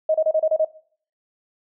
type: tone bursts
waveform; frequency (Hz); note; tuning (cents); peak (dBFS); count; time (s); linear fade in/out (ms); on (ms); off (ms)
sine; 629; D#5; +19; -15; 7; 0.09-0.648; 5; 54; 30
effects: noise-tail reverb RT60 0.5 s tail -18 dB re dry